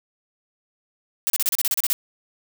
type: noise bursts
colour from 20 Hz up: blue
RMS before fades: -21 dBFS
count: 11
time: 1.27-1.93 s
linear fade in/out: 0 ms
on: 30 ms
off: 33 ms
effects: none